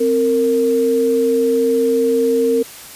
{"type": "tone pair together", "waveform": "sine", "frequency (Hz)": [261.6, 460.6], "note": ["C4", "A#4"], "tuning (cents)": [0, -21], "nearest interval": "minor seventh", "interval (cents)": 979, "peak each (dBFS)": [-19, -13], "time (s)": [0, 2.63], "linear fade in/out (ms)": 10, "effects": ["white hiss -36 dBFS RMS until 2.95 s", "resampled to 32000 Hz"]}